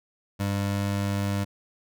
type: tone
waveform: 25% pulse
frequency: 99.9 Hz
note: G2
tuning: 33 cents sharp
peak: -21 dBFS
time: 0.39-1.45 s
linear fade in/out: 20 ms
effects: none